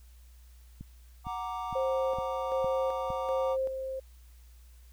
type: click train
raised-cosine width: 5 ms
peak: -29 dBFS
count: 6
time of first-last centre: 0.81-3.104 s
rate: 2.18 Hz
type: chord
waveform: triangle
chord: Gb augmented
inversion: none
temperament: equal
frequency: 740 / 932.3 / 1174.7 Hz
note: Gb5 / Bb5 / D6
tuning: 0 / 0 / 0 cents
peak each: -36 dBFS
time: 1.24-3.57 s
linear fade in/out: 50 ms
type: tone with tremolo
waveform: sine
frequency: 528 Hz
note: C5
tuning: 16 cents sharp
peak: -27 dBFS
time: 1.75-4 s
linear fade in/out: 10 ms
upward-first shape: square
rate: 1.3 Hz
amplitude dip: 50%
effects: added 60 Hz sine -51 dBFS peak until 4.92 s + white hiss -65 dBFS RMS until 4.92 s